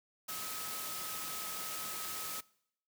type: tone in noise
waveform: sine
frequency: 1277 Hz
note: D#6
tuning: 45 cents sharp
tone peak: -47 dBFS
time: 0.28-2.41 s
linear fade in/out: 10 ms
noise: white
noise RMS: -41 dBFS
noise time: 0.28-2.41 s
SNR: -9 dB
effects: noise-tail reverb RT60 0.7 s tail -23 dB re dry + high-pass 100 Hz 12 dB/octave